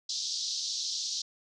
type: band-pass noise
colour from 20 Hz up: white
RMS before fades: -34 dBFS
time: 0.09-1.22 s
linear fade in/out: 5 ms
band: 3700 to 6100 Hz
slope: 48 dB/octave
effects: none